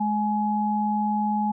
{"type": "tone pair together", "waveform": "sine", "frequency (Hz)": [210.7, 842], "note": ["G#3", "G#5"], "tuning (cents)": [25, 24], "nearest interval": "2 octaves", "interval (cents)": 2399, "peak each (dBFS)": -24, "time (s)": [0, 1.52], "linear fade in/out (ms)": 10, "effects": []}